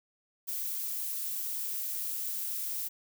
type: noise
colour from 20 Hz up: violet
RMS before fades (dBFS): -35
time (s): 0.47-2.89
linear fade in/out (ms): 20
effects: none